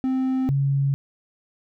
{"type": "tone pair in turn", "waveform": ["triangle", "sine"], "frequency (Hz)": [260.9, 138.65], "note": ["C4", "C#3"], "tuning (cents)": [-5, 1], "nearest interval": "major seventh", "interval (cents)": 1094, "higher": "first", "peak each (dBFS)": -18, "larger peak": "neither", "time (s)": [[0.04, 0.49], [0.49, 0.94]], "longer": "neither", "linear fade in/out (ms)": 0, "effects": []}